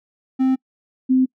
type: tone pair in turn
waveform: triangle / sine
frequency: 261.7 / 258.7 Hz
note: C4 / C4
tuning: 0 / -19 cents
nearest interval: unison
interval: 19 cents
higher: first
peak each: -12 dBFS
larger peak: neither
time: 0.39-0.56 / 1.09-1.26 s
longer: neither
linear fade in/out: 20 ms
effects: noise-tail reverb RT60 0.1 s tail -25 dB re dry